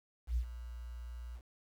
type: tone with ADSR envelope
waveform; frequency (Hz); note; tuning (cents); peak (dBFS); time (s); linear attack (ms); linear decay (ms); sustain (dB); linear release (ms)
sine; 59.6; A#1; +39; -27; 0.27-1.42; 96; 79; -15; 69
effects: tanh soft clip ceiling -26 dBFS + 10-bit